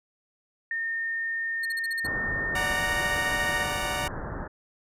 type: tone with pitch glide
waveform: sine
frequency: 1825 to 1850.5 Hz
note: A#6 to A#6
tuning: -37 to -13 cents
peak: -27 dBFS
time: 0.71-3.63 s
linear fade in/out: 2 ms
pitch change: +24 cents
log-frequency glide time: 2.75-2.8 s
type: tone bursts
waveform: sawtooth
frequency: 4300 Hz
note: C8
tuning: 47 cents sharp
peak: -31 dBFS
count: 7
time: 1.63-2.069 s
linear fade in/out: 5 ms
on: 25 ms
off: 44 ms
type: low-pass noise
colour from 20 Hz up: pink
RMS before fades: -35 dBFS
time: 2.04-4.48 s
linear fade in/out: 10 ms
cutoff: 1800 Hz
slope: 96 dB/octave
type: chord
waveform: 15% pulse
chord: D augmented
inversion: none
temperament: equal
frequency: 587.3 / 740 / 932.3 Hz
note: D5 / F#5 / A#5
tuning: 0 / 0 / 0 cents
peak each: -26 dBFS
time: 2.55-4.08 s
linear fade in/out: 5 ms
effects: resampled to 32000 Hz